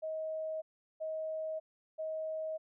sine tone bursts, 632 Hz, D#5, 27 cents sharp, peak -35 dBFS, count 3, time 0.02-2.58 s, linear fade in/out 20 ms, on 600 ms, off 380 ms, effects none

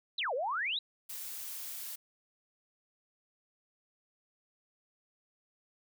sine exponential two-way sweep, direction down then up, 4285 to 466.2 to 4035 Hz, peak -31 dBFS, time 0.18-0.79 s, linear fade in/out 5 ms, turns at 0.34 s
blue noise, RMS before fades -42 dBFS, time 1.09-1.96 s, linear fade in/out 10 ms
effects none

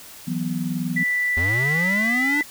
sine chord, E suspended second, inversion none, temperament equal, 164.81 / 185 / 246.9 Hz, E3 / F#3 / B3, 0 / 0 / 0 cents, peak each -27 dBFS, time 0.27-1.04 s, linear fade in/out 10 ms
sine tone with pitch glide, 1975.5 to 1993.8 Hz, B6 to B6, 0 to +16 cents, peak -19 dBFS, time 0.96-2.43 s, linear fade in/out 10 ms, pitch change +16 cents, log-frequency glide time 1.78-2.01 s
square linear sweep, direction up, 77.78 to 300.5 Hz, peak -24 dBFS, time 1.37-2.41 s, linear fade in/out 0 ms
effects white hiss -42 dBFS RMS until 2.5 s

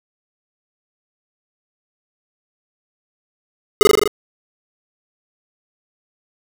square tone with echo, 417.4 Hz, G#4, 9 cents sharp, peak -3 dBFS, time 3.81-3.83 s, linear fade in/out 0 ms, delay 41 ms, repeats 6, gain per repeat -2 dB, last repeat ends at 4.076 s, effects none

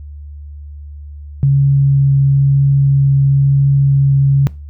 sine tone with vibrato, 138.59 Hz, C#3, in tune, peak -7 dBFS, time 1.43-4.47 s, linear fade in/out 0 ms, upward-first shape triangle, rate 1 Hz, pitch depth 8 cents each way, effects noise-tail reverb RT60 0.3 s tail -21 dB re dry + added 73 Hz sine -28 dBFS peak until 4.69 s

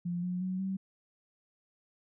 sine tone with pitch steps, 174.61 / 180.04 / 185.64 / 191.41 Hz, F3 / F#3 / F#3 / G3, 0 / -47 / +6 / -41 cents, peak -31 dBFS, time 0.05-0.77 s, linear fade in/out 10 ms, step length 180 ms, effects none

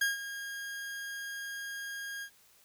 40% pulse tone with ADSR envelope, 1627 Hz, G#6, 36 cents flat, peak -24 dBFS, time 0.01-2.3 s, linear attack 6 ms, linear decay 150 ms, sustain -13 dB, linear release 75 ms, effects white hiss -63 dBFS RMS until 2.64 s

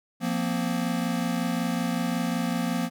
square chord, F suspended fourth, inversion none, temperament equal with one note detuned, 174.61 / 233.1 / 258.5 Hz, F3 / Bb3 / C4, 0 / 0 / -21 cents, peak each -30 / -29 / -32 dBFS, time 0.2-2.9 s, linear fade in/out 50 ms, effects none

